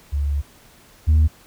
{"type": "tone pair in turn", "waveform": "sine", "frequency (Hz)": [71.5, 77.52], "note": ["D2", "D#2"], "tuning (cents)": [-46, -6], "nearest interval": "minor second", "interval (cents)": 140, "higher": "second", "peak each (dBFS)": [-18, -9], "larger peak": "second", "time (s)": [[0.12, 0.42], [1.07, 1.28]], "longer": "first", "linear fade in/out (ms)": 20, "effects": ["tanh soft clip ceiling -10 dBFS", "pink hiss -50 dBFS RMS until 1.46 s"]}